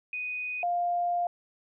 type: tone pair in turn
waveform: sine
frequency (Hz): 2489 / 701.1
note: D#7 / F5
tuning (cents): 0 / +7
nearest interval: octave + minor seventh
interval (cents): 2193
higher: first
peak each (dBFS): -31 / -25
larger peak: second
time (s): 0.13-0.63 / 0.63-1.27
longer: second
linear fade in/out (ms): 2
effects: none